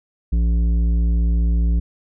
sine tone with tanh clipping, 57.4 Hz, A#1, 26 cents flat, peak -16 dBFS, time 0.32-1.8 s, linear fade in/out 10 ms, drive 10 dB, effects none

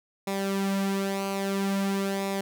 sawtooth tone with flanger, 196 Hz, G3, in tune, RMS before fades -28 dBFS, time 0.27-2.41 s, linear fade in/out 5 ms, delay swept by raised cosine 0.65 to 4.55 ms, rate 0.5 Hz, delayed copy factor -0.6, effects none

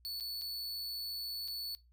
45% pulse tone with dropouts, 4443 Hz, C#8, 3 cents sharp, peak -37 dBFS, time 0.05-1.75 s, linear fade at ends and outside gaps 0 ms, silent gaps 0.2-0.207 / 0.413-0.419 / 1.477-1.482 s, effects noise-tail reverb RT60 0.2 s tail -19 dB re dry + added 60 Hz sine -62 dBFS peak until 1.92 s

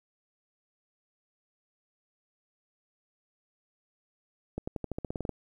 accelerating click train, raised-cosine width 2 ms, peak -20 dBFS, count 12, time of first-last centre 4.58-5.293 s, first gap 95 ms, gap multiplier 0.92, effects 10-bit

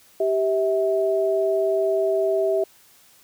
sine tone pair together, 390.4 / 648.1 Hz, G4 / E5, -7 / -30 cents, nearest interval major sixth, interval 877 cents, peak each -21 dBFS, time 0.2-2.64 s, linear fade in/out 5 ms, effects white hiss -54 dBFS RMS until 3.23 s

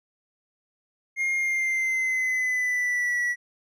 triangle tone with pitch glide, 2130 to 1942 Hz, C7 to B6, +30 to -30 cents, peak -21 dBFS, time 1.16-3.36 s, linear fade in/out 50 ms, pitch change -160 cents, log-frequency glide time 1.36-3.2 s, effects none

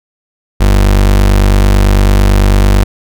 35% pulse tone, 49 Hz, G1, in tune, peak -3 dBFS, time 0.6-2.84 s, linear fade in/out 10 ms, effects none

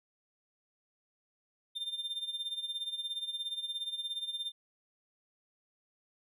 triangle tone with tremolo, 3600 Hz, A7, 39 cents sharp, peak -31 dBFS, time 1.75-4.52 s, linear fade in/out 20 ms, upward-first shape sine, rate 17 Hz, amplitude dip 75%, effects none

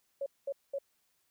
sine tone bursts, 554.4 Hz, C#5, in tune, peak -32 dBFS, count 3, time 0.21-0.786 s, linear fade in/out 5 ms, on 52 ms, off 210 ms, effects white hiss -75 dBFS RMS until 1.3 s

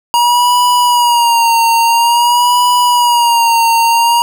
square tone with vibrato, 950 Hz, A#5, 33 cents sharp, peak -8 dBFS, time 0.14-4.22 s, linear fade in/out 0 ms, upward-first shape sine, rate 0.49 Hz, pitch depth 56 cents each way, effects none

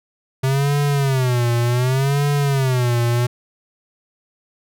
square tone with vibrato, 130.81 Hz, C3, in tune, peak -16 dBFS, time 0.43-3.27 s, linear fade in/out 10 ms, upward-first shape sine, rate 0.67 Hz, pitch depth 170 cents each way, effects none

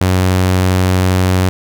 sawtooth tone, 92.5 Hz, F#2, in tune, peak -6 dBFS, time 0.01-1.49 s, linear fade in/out 0 ms, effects none

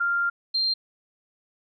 sine tone pair in turn, 1394 / 4177 Hz, F6 / C8, -4 / -4 cents, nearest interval octave + perfect fifth, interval 1900 cents, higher second, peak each -21 dBFS, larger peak neither, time 0-0.3 / 0.54-0.74 s, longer first, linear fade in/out 10 ms, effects none

